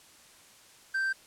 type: tone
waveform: triangle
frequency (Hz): 1564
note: G6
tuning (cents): -4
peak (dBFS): -25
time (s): 0.94-1.13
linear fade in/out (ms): 10
effects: white hiss -56 dBFS RMS until 1.26 s + low-pass 10000 Hz 12 dB/octave